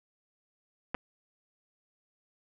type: clicks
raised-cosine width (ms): 0.5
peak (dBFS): -18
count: 2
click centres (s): 0.945 / 0.949
effects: none